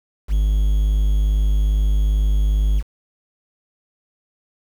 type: tone with quantisation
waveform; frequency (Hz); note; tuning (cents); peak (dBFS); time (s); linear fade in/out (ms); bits
triangle; 51.2; G#1; -24; -12; 0.28-2.83; 50; 7
effects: none